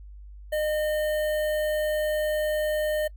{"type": "tone with notch filter", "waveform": "square", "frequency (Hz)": 610, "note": "D#5", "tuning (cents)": -34, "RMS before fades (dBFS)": -26, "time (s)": [0.52, 3.08], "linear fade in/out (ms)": 10, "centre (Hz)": 5500, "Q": 0.69, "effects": ["noise-tail reverb RT60 0.1 s tail -25 dB re dry", "added 50 Hz sine -41 dBFS peak until 3.16 s"]}